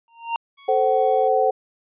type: tone with exponential growth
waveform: square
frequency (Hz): 925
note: A#5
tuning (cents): -14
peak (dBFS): -19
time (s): 0.08-0.36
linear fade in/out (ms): 1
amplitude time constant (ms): 59
type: tone with tremolo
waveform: 5% pulse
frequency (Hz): 1112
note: C#6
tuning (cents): +5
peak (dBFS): -28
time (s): 0.57-1.29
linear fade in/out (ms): 20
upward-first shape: sine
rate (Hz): 2.4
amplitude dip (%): 40
type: chord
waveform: sine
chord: F# diminished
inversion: first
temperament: equal with one note detuned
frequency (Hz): 440 / 523.3 / 755.1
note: A4 / C5 / F#5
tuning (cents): 0 / 0 / +35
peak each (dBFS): -21 / -20 / -19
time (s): 0.68-1.51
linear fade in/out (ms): 10
effects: resampled to 8000 Hz